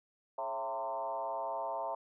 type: tone with frequency modulation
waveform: sine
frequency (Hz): 790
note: G5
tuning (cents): +13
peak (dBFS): -34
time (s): 0.38-1.95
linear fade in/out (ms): 5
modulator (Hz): 122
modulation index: 1.9
effects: none